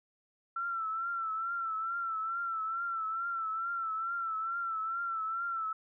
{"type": "tone with vibrato", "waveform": "sine", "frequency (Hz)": 1343, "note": "E6", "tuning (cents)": 32, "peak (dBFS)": -32, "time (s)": [0.56, 5.73], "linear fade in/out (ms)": 5, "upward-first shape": "triangle", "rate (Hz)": 2.3, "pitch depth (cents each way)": 69, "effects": []}